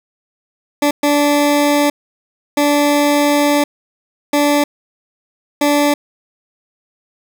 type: tone bursts at uneven times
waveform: 20% pulse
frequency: 290.7 Hz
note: D4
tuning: 18 cents flat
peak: -6 dBFS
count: 5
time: 0.82-0.91 / 1.03-1.9 / 2.57-3.64 / 4.33-4.64 / 5.61-5.94 s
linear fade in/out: 5 ms
effects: none